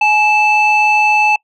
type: tone pair together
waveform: sine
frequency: 844.1 / 2637 Hz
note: G#5 / E7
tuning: +28 / 0 cents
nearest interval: octave + minor sixth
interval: 1972 cents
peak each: -10 dBFS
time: 0.01-1.36 s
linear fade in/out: 5 ms
effects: noise-tail reverb RT60 0.1 s tail -25 dB re dry + tanh soft clip ceiling -4 dBFS